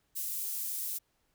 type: high-pass noise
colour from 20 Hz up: pink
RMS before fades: -36 dBFS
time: 0.15-0.99 s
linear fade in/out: 20 ms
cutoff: 12000 Hz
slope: 12 dB/octave
effects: pink hiss -75 dBFS RMS until 1.34 s